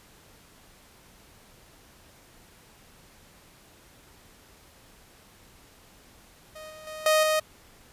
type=tone with level steps; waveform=sawtooth; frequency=622.3 Hz; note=D#5; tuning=in tune; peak=-37 / -40 / -33 / -15 / -18 dBFS; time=6.55-7.4 s; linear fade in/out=10 ms; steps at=6.7 / 6.87 / 7.06 / 7.23 s; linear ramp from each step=2 ms; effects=pink hiss -55 dBFS RMS until 7.92 s + resampled to 32000 Hz